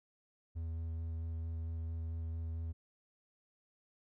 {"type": "tone with vibrato", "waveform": "triangle", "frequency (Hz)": 81.8, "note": "E2", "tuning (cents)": -13, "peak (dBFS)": -35, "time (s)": [0.55, 2.73], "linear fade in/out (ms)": 20, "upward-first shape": "square", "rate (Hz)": 4.5, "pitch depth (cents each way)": 9, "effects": []}